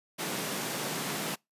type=high-pass noise; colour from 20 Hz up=pink; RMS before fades=-34 dBFS; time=0.18-1.36 s; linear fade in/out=20 ms; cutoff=140 Hz; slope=48 dB/octave; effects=noise-tail reverb RT60 0.2 s tail -26 dB re dry + resampled to 32000 Hz